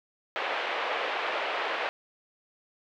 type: band-pass noise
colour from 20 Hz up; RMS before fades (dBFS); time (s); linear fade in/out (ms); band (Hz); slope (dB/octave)
pink; -31; 0.36-1.89; 0; 480 to 3100; 24
effects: none